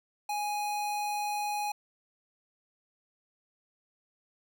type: tone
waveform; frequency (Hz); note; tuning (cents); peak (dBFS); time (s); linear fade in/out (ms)
square; 830.6; G#5; 0; -31; 0.29-1.72; 5
effects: none